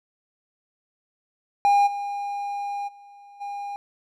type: tone with level steps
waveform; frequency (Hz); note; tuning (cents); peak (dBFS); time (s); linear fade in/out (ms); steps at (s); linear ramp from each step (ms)
triangle; 809; G#5; -46; -13 / -25 / -43 / -28; 1.65-3.76; 0; 1.86 / 2.87 / 3.4; 20
effects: none